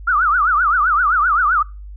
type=tone with vibrato; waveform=sine; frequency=1318.5 Hz; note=E6; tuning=in tune; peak=-12 dBFS; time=0.07-1.63 s; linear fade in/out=10 ms; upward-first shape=triangle; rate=7.7 Hz; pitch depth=260 cents each way; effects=noise-tail reverb RT60 0.3 s tail -24 dB re dry + added 50 Hz sine -31 dBFS peak until 1.96 s